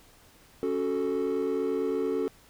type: chord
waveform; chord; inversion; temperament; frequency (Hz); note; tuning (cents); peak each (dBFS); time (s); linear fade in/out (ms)
triangle; F# minor; second; equal with one note detuned; 277.2 / 371.1 / 440; C#4 / F#4 / A4; 0 / +5 / 0; -29 / -28 / -26; 0.63-2.28; 0
effects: tanh soft clip ceiling -19 dBFS + pink hiss -57 dBFS RMS until 2.49 s